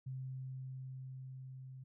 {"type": "tone with level ramp", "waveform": "sine", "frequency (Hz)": 130.81, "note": "C3", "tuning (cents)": 0, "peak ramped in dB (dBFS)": [-40, -48], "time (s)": [0.06, 1.84], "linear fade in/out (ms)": 10, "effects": []}